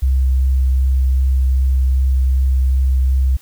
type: tone with vibrato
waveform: sine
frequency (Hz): 65.41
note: C2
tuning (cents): 0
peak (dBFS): -11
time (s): 0.02-3.37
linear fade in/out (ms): 10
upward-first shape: triangle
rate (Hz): 2.6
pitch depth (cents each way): 13
effects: white hiss -48 dBFS RMS until 3.41 s